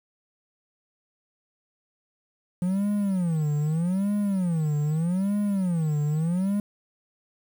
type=tone with vibrato; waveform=triangle; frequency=174.61 Hz; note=F3; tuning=in tune; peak=-20 dBFS; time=2.62-6.6 s; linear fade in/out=2 ms; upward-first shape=sine; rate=0.81 Hz; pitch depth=290 cents each way; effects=8-bit